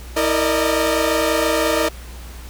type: tone cluster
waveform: sawtooth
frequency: 323.9 / 460.2 / 593 / 619 Hz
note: E4 / A#4 / D5 / D#5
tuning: -30 / -22 / +17 / -9 cents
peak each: -18 dBFS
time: 0.16-1.89 s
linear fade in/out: 10 ms
effects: added 60 Hz sine -33 dBFS peak until 2.49 s + pink hiss -41 dBFS RMS until 2.49 s